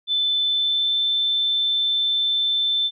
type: tone with pitch glide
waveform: sine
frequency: 3520 to 3540 Hz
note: A7 to A7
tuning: 0 to +10 cents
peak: -18 dBFS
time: 0.07-2.91 s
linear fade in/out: 50 ms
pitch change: +10 cents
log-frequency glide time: 0.45-0.96 s
effects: none